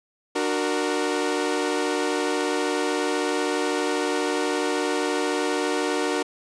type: chord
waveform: sawtooth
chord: D augmented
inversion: none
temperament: equal with one note detuned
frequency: 297.6 / 370 / 466.2 Hz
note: D4 / F#4 / A#4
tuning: +23 / 0 / 0 cents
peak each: -23 dBFS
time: 0.35-6.23 s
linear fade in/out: 10 ms
effects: resampled to 22050 Hz